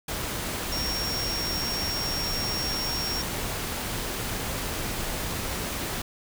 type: tone in noise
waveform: sine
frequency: 5550 Hz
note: F8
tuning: 12 cents flat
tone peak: -29 dBFS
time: 0.72-3.22 s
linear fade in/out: 5 ms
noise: pink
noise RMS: -31 dBFS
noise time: 0.08-6.02 s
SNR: -1 dB
effects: none